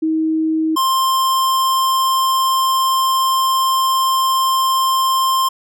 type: tone pair in turn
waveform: sine / square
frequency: 317.4 / 1052.9 Hz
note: D#4 / C6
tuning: +35 / +11 cents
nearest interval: octave + major sixth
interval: 2076 cents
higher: second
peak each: -14 dBFS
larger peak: neither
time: 0.02-0.76 / 0.76-5.49 s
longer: second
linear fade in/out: 10 ms
effects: none